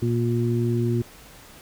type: harmonic tone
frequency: 118.3 Hz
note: A#2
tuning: 26 cents sharp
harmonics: 1 / 2 / 3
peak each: -22 / -26 / -26 dBFS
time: 0.02-1.02 s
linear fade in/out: 5 ms
effects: pink hiss -47 dBFS RMS until 1.61 s